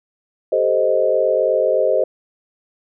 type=chord; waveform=sine; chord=A half-diminished seventh; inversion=third; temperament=equal; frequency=392 / 440 / 523.3 / 622.3 Hz; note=G4 / A4 / C5 / Eb5; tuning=0 / 0 / 0 / 0 cents; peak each=-22 / -22 / -17 / -18 dBFS; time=0.52-2.04 s; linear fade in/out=5 ms; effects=none